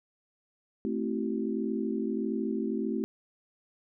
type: chord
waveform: sine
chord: A minor seventh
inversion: none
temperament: equal with one note detuned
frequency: 220 / 261.6 / 329.6 / 382.6 Hz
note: A3 / C4 / E4 / G4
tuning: 0 / 0 / 0 / -42 cents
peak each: -32 / -34 / -35 / -35 dBFS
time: 0.85-3.04 s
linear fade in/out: 0 ms
effects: none